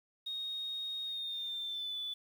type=tone with pitch glide; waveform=triangle; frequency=3729 to 3479 Hz; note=A#7 to A7; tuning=0 to -20 cents; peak=-33 dBFS; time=0.26-2.14 s; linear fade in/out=10 ms; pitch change=-120 cents; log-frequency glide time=1.04-1.97 s; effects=tanh soft clip ceiling -35 dBFS + 10-bit